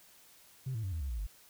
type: tone with pitch steps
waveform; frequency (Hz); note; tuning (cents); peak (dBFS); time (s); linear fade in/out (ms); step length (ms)
sine; 130.81 / 111.28 / 94.66 / 80.52 / 68.5 / 58.27 / 49.57; C3 / A2 / F#2 / E2 / C#2 / A#1 / G1; 0 / +20 / +40 / -40 / -20 / 0 / +20; -32; 0.66-1.269; 10; 87
effects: tanh soft clip ceiling -31 dBFS + white hiss -60 dBFS RMS until 1.49 s